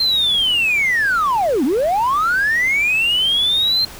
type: linear two-way sweep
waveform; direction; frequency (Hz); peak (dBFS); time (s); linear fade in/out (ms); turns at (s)
triangle; down then up; 4186 to 234.5 to 4186; -11; 0-3.85; 5; 1.64
effects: tanh soft clip ceiling -10 dBFS + pink hiss -36 dBFS RMS until 3.99 s